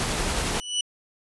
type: noise with tremolo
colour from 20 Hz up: pink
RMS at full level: -25 dBFS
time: 0-0.6 s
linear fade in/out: 0 ms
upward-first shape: triangle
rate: 11 Hz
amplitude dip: 25%
type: tone with exponential growth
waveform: sawtooth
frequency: 2960 Hz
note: F#7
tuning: in tune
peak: -17 dBFS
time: 0.39-0.81 s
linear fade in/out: 5 ms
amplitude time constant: 91 ms
effects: resampled to 24000 Hz